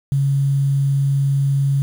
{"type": "tone with quantisation", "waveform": "sine", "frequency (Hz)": 138.59, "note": "C#3", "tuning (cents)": 0, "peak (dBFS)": -14, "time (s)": [0.12, 1.82], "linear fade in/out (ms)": 0, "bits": 7, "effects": []}